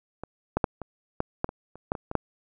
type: clicks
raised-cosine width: 1 ms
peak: -21 / -9 / -7 / -21 / -11 / -10 / -21 / -30 / -11 / -20 / -19 / -8 dBFS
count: 12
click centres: 0.236 / 0.57 / 0.642 / 0.817 / 1.204 / 1.444 / 1.491 / 1.756 / 1.919 / 1.952 / 2.114 / 2.153 s
effects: none